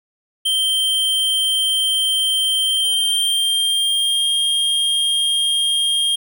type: tone with pitch glide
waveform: square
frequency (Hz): 3136 to 3224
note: G7 to G7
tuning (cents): 0 to +48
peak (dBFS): -16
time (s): 0.45-6.16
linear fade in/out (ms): 10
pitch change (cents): +48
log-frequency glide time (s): 2.63-4.28
effects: none